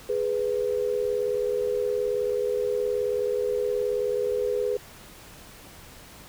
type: tone pair together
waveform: sine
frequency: 416.8 / 495.7 Hz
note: G#4 / B4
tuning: +6 / +6 cents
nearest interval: minor third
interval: 300 cents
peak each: -26 dBFS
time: 0.09-4.77 s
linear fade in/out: 5 ms
effects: pink hiss -47 dBFS RMS until 6.28 s